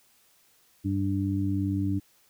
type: harmonic tone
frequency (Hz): 97.7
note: G2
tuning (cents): -5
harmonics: 1 / 2 / 3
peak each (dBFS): -28 / -32 / -28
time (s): 0.84-2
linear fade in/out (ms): 20
effects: white hiss -63 dBFS RMS until 2.29 s